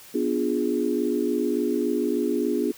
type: chord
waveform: sine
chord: B diminished seventh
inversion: none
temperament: equal with one note detuned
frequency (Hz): 246.9 / 293.7 / 351.7 / 415.3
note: B3 / D4 / F4 / Ab4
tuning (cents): 0 / 0 / +12 / 0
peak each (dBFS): -27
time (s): 0.14-2.72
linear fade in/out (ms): 10
effects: white hiss -47 dBFS RMS until 2.77 s